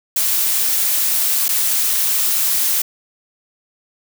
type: noise with dropouts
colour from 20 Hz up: blue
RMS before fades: -17 dBFS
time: 0.16-2.82 s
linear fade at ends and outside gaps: 5 ms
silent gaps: 1.483-1.489 s
effects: none